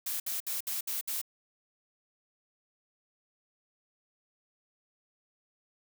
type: noise bursts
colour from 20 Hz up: blue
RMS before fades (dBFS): -34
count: 6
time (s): 0.06-1.215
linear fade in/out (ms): 5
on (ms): 140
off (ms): 63
effects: none